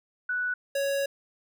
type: tone pair in turn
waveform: sine / square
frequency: 1480 / 555.7 Hz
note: F#6 / C#5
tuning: 0 / +4 cents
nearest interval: octave + perfect fourth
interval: 1696 cents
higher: first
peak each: -26 dBFS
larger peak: neither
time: 0.29-0.54 / 0.75-1.06 s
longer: second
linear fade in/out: 5 ms
effects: none